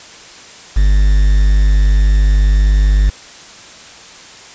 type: tone with quantisation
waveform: triangle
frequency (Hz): 50.1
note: G1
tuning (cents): +38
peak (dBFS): -5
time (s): 0.76-3.1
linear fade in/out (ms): 10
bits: 5
effects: white hiss -36 dBFS RMS until 4.54 s + resampled to 16000 Hz

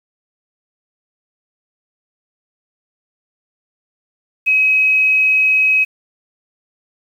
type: tone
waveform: sine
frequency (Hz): 2544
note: D#7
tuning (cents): +38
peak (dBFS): -10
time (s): 4.46-5.85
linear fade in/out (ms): 20
effects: 7-bit

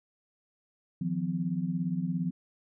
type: tone cluster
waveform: sine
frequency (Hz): 159.4 / 176.8 / 253.6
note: D#3 / F3 / B3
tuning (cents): +42 / +22 / +46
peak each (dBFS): -34 / -30 / -36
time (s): 1.01-2.31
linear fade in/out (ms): 5
effects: none

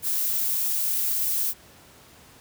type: noise with high-pass filter sweep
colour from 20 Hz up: violet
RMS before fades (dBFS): -25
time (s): 0.02-1.54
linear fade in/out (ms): 50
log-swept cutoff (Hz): 940 to 240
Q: 2.1
effects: pink hiss -51 dBFS RMS until 2.4 s + high-pass 60 Hz 12 dB/octave

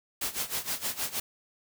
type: noise with tremolo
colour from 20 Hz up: white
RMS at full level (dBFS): -30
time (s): 0.21-1.2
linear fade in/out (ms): 5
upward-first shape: sine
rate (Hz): 6.4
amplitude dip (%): 85
effects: none

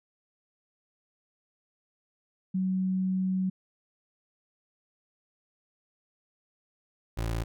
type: tone pair in turn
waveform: sine / 25% pulse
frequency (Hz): 187.3 / 56.45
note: F#3 / A1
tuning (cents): +21 / +45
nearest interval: octave + major sixth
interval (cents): 2076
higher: first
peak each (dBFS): -25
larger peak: neither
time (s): 2.54-3.5 / 7.17-7.44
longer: first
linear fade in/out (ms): 10
effects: none

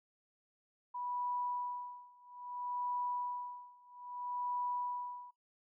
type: tone with tremolo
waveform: sine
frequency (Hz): 982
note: B5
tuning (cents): -10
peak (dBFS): -34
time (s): 0.94-5.31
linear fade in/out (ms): 10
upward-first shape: sine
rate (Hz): 0.61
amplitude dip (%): 95
effects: noise-tail reverb RT60 0.2 s tail -24 dB re dry

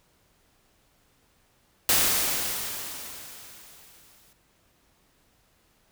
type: noise with exponential decay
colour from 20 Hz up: white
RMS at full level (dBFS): -20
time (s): 1.89-4.33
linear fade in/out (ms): 1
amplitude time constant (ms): 530
effects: pink hiss -65 dBFS RMS until 5.91 s

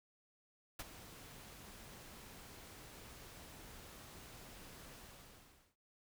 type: noise with ADSR envelope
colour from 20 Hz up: pink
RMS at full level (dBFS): -42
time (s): 0.79-5.76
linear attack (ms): 6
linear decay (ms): 35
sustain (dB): -13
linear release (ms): 800
effects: none

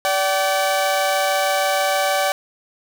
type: tone pair together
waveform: sawtooth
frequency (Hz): 579.6 / 764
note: D5 / G5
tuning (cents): -23 / -45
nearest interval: perfect fourth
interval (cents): 478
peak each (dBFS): -16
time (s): 0.05-2.32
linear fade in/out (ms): 0
effects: none

